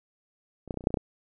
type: clicks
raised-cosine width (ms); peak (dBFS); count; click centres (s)
2; -30 / -16 / -28 / -17 / -28 / -30 / -7 / -27 / -10 / -16; 10; 0.677 / 0.708 / 0.742 / 0.773 / 0.808 / 0.84 / 0.871 / 0.905 / 0.942 / 0.972
effects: none